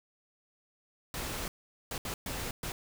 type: noise bursts at uneven times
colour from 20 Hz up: pink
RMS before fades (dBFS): -37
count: 5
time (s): 1.14-1.48 / 1.91-1.98 / 2.05-2.14 / 2.26-2.51 / 2.63-2.72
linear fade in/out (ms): 2
effects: none